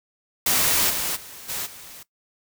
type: noise with level steps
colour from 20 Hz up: white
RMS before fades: -20 / -26 / -41 / -29 / -42 dBFS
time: 0.46-2.03 s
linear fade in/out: 5 ms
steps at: 0.89 / 1.15 / 1.48 / 1.65 s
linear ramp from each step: 20 ms
effects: noise-tail reverb RT60 0.1 s tail -18 dB re dry